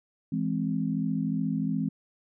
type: chord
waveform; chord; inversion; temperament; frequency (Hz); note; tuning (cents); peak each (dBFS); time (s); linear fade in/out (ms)
sine; E augmented; none; equal; 164.81 / 207.7 / 261.6; E3 / G#3 / B#3; 0 / 0 / 0; -30; 0.32-1.89; 5
effects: none